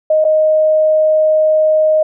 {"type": "tone with dropouts", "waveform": "sine", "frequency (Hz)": 622.3, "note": "D#5", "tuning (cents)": 0, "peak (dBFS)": -8, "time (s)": [0.1, 2.03], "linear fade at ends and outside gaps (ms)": 5, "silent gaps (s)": [0.243, 0.249], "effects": []}